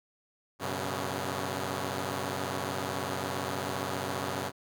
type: chord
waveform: 5% pulse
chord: F# suspended fourth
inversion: none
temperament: equal with one note detuned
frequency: 94.77 / 123.47 / 138.59 Hz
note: F#2 / B2 / C#3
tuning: +42 / 0 / 0 cents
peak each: -24 / -26 / -25 dBFS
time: 0.59-4.52 s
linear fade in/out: 50 ms
effects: none